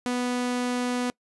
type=tone; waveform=sawtooth; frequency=246.9 Hz; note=B3; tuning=in tune; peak=-21 dBFS; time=0.06-1.1 s; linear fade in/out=0 ms; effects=noise-tail reverb RT60 0.1 s tail -24 dB re dry + resampled to 24000 Hz